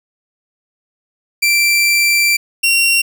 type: tone pair in turn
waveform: sawtooth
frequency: 2349 / 2746 Hz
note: D7 / F7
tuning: 0 / -30 cents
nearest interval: minor third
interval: 270 cents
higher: second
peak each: -7 dBFS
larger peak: neither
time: 1.42-2.37 / 2.63-3.02 s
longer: first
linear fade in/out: 10 ms
effects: none